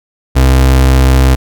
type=tone; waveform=35% pulse; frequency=65.41 Hz; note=C2; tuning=in tune; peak=-3 dBFS; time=0.35-1.36 s; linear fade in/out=20 ms; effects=none